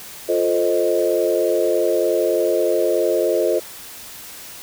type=chord; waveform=sine; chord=F dominant seventh; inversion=none; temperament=equal; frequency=349.2 / 440 / 523.3 / 622.3 Hz; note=F4 / A4 / C5 / Eb5; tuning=0 / 0 / 0 / 0 cents; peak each=-21 dBFS; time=0.28-3.6 s; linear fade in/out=20 ms; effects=white hiss -37 dBFS RMS until 4.62 s